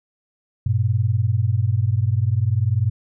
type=tone pair together; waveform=sine; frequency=98.7 / 119.01 Hz; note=G2 / A#2; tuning=+12 / +36 cents; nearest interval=minor third; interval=324 cents; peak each=-19 dBFS; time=0.66-2.9 s; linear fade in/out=5 ms; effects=none